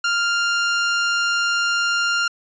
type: tone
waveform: sawtooth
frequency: 1396.9 Hz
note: F6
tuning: in tune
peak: -14 dBFS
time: 0.04-2.28 s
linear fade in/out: 5 ms
effects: resampled to 16000 Hz